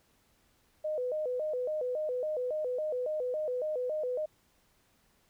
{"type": "tone with vibrato", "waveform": "sine", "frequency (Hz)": 554.4, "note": "C#5", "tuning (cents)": 0, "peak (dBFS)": -30, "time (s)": [0.84, 4.26], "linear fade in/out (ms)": 10, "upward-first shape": "square", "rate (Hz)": 3.6, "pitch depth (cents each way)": 180, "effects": ["pink hiss -69 dBFS RMS until 5.29 s"]}